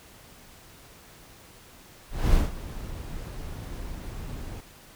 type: noise with ADSR envelope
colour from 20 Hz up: brown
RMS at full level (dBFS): -20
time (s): 2.1-4.61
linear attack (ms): 240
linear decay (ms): 160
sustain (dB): -16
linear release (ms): 9
effects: pink hiss -51 dBFS RMS until 4.95 s